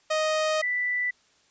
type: tone pair in turn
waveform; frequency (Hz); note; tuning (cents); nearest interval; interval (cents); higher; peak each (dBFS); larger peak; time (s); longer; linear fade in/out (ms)
sawtooth / sine; 623 / 1977.9; D#5 / B6; +2 / +2; octave + minor sixth; 2000; second; -19 / -24; first; 0.1-0.62 / 0.62-1.11; first; 10
effects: white hiss -63 dBFS RMS until 1.5 s + resampled to 16000 Hz